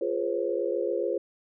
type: chord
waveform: sine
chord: C# dominant seventh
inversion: first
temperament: equal with one note detuned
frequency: 349.2 / 415.3 / 493.9 / 541.4 Hz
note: E#4 / G#4 / B4 / C#5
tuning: 0 / 0 / 0 / -41 cents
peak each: -31 dBFS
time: 0.01-1.18 s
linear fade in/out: 5 ms
effects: none